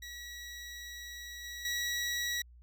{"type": "tone with level steps", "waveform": "20% pulse", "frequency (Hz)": 1927, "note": "B6", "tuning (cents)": -43, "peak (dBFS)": [-38, -36, -27], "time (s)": [0.02, 2.42], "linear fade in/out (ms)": 5, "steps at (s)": [1.44, 1.65], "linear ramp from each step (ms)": 2, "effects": ["added 60 Hz sine -53 dBFS peak until 2.62 s"]}